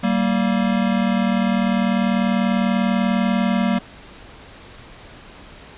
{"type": "tone pair together", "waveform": "square", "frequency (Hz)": [192.8, 233], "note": ["G3", "A#3"], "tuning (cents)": [-28, -1], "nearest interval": "minor third", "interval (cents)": 327, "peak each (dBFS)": -20, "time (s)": [0.03, 3.79], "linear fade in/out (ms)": 10, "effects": ["pink hiss -42 dBFS RMS until 5.77 s", "resampled to 8000 Hz"]}